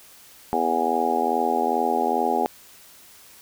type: harmonic tone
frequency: 82.41 Hz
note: E2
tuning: in tune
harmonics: 3 / 4 / 5 / 6 / 7 / 8 / 9 / 10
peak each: -29 / -31 / -27 / -31 / -34 / -34 / -25 / -24 dBFS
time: 0.53-2.46 s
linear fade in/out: 0 ms
effects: white hiss -49 dBFS RMS until 3.41 s